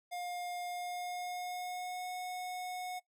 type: tone with pitch glide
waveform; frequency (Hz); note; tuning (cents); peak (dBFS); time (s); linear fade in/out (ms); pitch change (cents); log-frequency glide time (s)
square; 710 to 729.5; F5 to F#5; +28 to -25; -39; 0.11-3; 20; +47; 0.66-2.09
effects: noise-tail reverb RT60 0.1 s tail -18 dB re dry